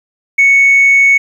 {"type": "tone", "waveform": "sine", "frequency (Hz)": 2217, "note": "C#7", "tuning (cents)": 0, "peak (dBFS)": -3, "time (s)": [0.38, 1.18], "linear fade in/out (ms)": 10, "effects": ["tanh soft clip ceiling -2 dBFS", "7-bit"]}